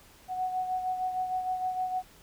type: beating tone pair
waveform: sine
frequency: 740 / 746.5 Hz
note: F#5 / F#5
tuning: 0 / +15 cents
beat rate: 6.5 Hz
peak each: -29 / -38 dBFS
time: 0.28-2.03 s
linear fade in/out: 50 ms
effects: pink hiss -56 dBFS RMS until 2.22 s